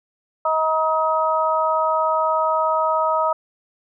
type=harmonic tone; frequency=316.7 Hz; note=D#4; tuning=31 cents sharp; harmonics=2 / 3 / 4; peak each=-21 / -21 / -21 dBFS; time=0.45-3.33 s; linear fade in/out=5 ms; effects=none